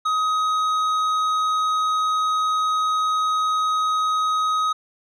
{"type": "tone with tanh clipping", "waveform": "sine", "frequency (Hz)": 1261, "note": "D#6", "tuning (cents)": 23, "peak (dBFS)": -20, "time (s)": [0.05, 4.73], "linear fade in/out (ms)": 10, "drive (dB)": 9, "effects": []}